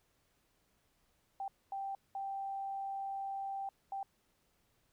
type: tone bursts at uneven times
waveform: sine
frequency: 784 Hz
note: G5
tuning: in tune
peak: -37 dBFS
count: 4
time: 1.4-1.48 / 1.72-1.95 / 2.15-3.69 / 3.92-4.03 s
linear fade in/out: 2 ms
effects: pink hiss -75 dBFS RMS until 4.92 s

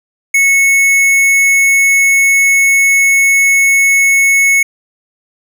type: tone with hard clipping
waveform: sine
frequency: 2201 Hz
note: C#7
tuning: 13 cents flat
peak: -8 dBFS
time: 0.34-4.63 s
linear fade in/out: 5 ms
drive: 13 dB
effects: none

